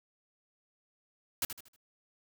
white noise with echo, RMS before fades -31 dBFS, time 1.42-1.45 s, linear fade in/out 2 ms, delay 78 ms, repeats 4, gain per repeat -9 dB, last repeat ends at 1.762 s, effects none

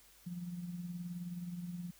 sine tone with tremolo, 175.4 Hz, F3, 8 cents sharp, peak -37 dBFS, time 0.26-1.91 s, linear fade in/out 10 ms, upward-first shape triangle, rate 19 Hz, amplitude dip 60%, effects added 50 Hz sine -70 dBFS peak until 1.99 s + white hiss -63 dBFS RMS until 1.99 s

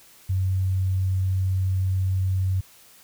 sine tone, 94.1 Hz, F#2, 30 cents sharp, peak -20 dBFS, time 0.29-2.61 s, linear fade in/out 10 ms, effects white hiss -52 dBFS RMS until 3.03 s

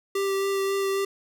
square tone with vibrato, 392 Hz, G4, in tune, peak -24 dBFS, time 0.15-1.05 s, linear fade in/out 5 ms, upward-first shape sine, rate 3.7 Hz, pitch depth 11 cents each way, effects none

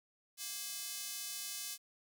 square tone with high-pass filter, 233.3 Hz, A#3, 2 cents sharp, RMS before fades -43 dBFS, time 0.37-1.78 s, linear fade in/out 50 ms, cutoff 5100 Hz, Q 0.76, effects none

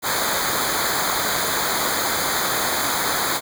pink noise with comb filter, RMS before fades -22 dBFS, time 0.02-3.41 s, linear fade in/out 50 ms, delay 0.36 ms, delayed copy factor -0.95, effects none

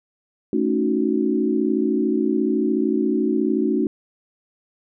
sine chord, D# half-diminished seventh, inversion second, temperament equal, 220 / 277.2 / 311.1 / 370 Hz, A3 / C#4 / D#4 / F#4, 0 / 0 / 0 / 0 cents, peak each -23 dBFS, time 0.53-3.87 s, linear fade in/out 2 ms, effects none

